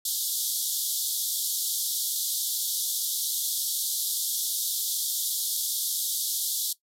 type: band-pass noise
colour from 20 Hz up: white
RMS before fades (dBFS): -29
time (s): 0.05-6.73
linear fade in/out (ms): 5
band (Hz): 3300 to 15000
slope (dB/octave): 96
effects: noise-tail reverb RT60 0.1 s tail -17 dB re dry